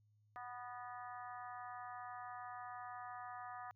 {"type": "harmonic tone with a mistuned harmonic", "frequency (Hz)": 246.1, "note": "B3", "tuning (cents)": -6, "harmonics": [3, 4, 5, 6, 7, 8], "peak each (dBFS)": [-50, -54, -51, -61, -58, -63], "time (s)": [0.36, 3.71], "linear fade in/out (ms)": 0, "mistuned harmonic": 8, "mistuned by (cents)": -55, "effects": ["added 105 Hz sine -70 dBFS peak until 3.75 s"]}